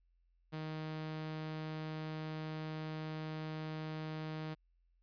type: tone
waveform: sawtooth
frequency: 156.3 Hz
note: D#3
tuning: 8 cents sharp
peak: -36 dBFS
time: 0.52-4.55 s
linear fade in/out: 20 ms
effects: added 43 Hz sine -70 dBFS peak until 5.02 s + resampled to 11025 Hz